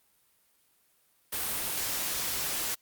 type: noise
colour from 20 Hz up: white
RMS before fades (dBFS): -32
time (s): 1.32-2.75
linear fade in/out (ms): 10
effects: white hiss -68 dBFS RMS until 2.81 s + Opus 32 kbps